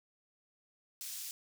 pink high-pass noise, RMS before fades -43 dBFS, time 1.01-1.31 s, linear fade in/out 0 ms, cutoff 5100 Hz, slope 12 dB/octave, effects none

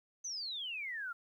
sine exponential sweep, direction down, 6272 to 1352 Hz, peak -38 dBFS, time 0.24-1.13 s, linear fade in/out 10 ms, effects 12-bit

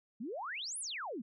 sine exponential two-way sweep, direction up then down, 200 to 11175 to 200 Hz, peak -38 dBFS, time 0.2-1.22 s, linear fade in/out 10 ms, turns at 0.79 s, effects none

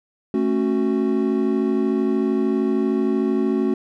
triangle chord, F# minor, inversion first, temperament equal with one note detuned, 220 / 273.1 / 370 Hz, A3 / C#4 / F#4, 0 / -26 / 0 cents, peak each -20 dBFS, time 0.34-3.74 s, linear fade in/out 2 ms, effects none

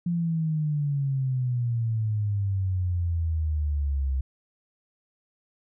sine exponential sweep, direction down, 174.61 to 65.4 Hz, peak -23 dBFS, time 0.06-4.21 s, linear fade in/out 5 ms, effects none

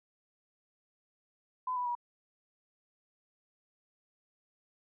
sine tone with pitch steps, 1011 / 986.8 / 963.1 Hz, B5 / B5 / B5, +40 / -2 / -44 cents, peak -31 dBFS, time 1.67-1.952 s, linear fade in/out 5 ms, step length 94 ms, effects none

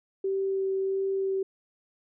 sine tone with vibrato, 386.4 Hz, G4, 25 cents flat, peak -25 dBFS, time 0.24-1.43 s, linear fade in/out 5 ms, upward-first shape sine, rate 1.5 Hz, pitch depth 8 cents each way, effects none

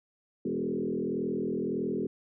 sine tone with frequency modulation, 311.1 Hz, D#4, in tune, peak -28 dBFS, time 0.45-2.07 s, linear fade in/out 5 ms, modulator 41.7 Hz, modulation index 3, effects none

